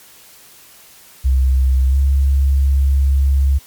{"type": "tone with pitch glide", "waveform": "sine", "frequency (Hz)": [65.41, 68.5], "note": ["C2", "C#2"], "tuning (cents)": [0, -20], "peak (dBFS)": -10, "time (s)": [1.24, 3.59], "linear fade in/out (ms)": 20, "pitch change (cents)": 80, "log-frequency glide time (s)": [1.89, 1.96], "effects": ["white hiss -44 dBFS RMS until 3.66 s", "MP3 96 kbps"]}